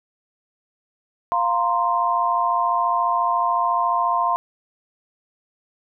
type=chord; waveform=sine; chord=F suspended fourth; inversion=none; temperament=equal; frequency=698.5 / 932.3 / 1046.5 Hz; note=F5 / Bb5 / C6; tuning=0 / 0 / 0 cents; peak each=-23 / -23 / -20 dBFS; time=1.32-4.36 s; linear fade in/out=0 ms; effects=none